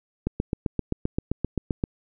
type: click train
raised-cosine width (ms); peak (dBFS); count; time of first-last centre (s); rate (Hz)
3; -11; 13; 0.27-1.839; 7.65
effects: none